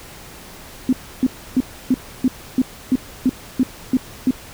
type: tone bursts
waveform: sine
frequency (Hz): 256.3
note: C4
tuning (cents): -36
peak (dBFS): -11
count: 11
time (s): 0.89-4.308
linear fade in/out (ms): 2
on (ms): 38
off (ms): 300
effects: pink hiss -39 dBFS RMS until 4.53 s